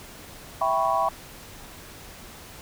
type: chord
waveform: sine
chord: C# half-diminished seventh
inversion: first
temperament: equal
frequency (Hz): 659.3 / 784 / 987.8 / 1108.7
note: E5 / G5 / B5 / C#6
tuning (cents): 0 / 0 / 0 / 0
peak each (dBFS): -26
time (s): 0.61-1.09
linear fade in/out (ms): 5
effects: pink hiss -44 dBFS RMS until 2.61 s